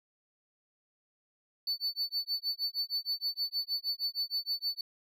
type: tone with tremolo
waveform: triangle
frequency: 4494 Hz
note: C#8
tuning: 23 cents sharp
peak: -27 dBFS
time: 1.67-4.81 s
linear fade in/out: 2 ms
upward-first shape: sine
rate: 6.4 Hz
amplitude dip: 100%
effects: none